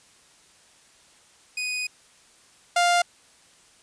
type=tone pair in turn; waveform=sawtooth; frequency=2489 / 700.4 Hz; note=D#7 / F5; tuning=0 / +5 cents; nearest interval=octave + minor seventh; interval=2195 cents; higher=first; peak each=-23 / -14 dBFS; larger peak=second; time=1.57-1.87 / 2.76-3.02 s; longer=first; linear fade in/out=5 ms; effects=white hiss -56 dBFS RMS until 3.82 s + resampled to 22050 Hz